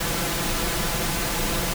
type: noise with comb filter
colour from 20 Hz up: pink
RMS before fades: -25 dBFS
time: 0-1.74 s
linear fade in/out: 10 ms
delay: 5.9 ms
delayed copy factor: +0.65
effects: none